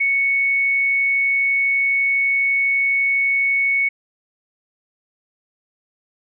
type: tone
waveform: sine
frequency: 2217 Hz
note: C#7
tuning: in tune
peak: -15 dBFS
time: 0-3.89 s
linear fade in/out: 10 ms
effects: none